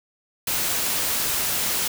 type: noise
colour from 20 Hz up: white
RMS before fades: -24 dBFS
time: 0.47-1.88 s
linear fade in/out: 5 ms
effects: none